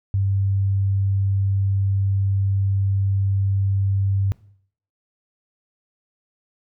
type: tone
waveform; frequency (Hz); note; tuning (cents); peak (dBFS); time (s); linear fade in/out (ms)
sine; 98; G2; 0; -17; 0.14-4.32; 0
effects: noise-tail reverb RT60 0.6 s tail -20 dB re dry